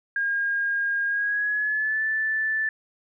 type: tone with pitch glide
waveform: sine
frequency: 1620 to 1756.4 Hz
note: G#6 to A6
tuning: -43 to -4 cents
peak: -22 dBFS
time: 0.16-2.69 s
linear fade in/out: 2 ms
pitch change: +139 cents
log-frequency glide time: 1.06-2.03 s
effects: none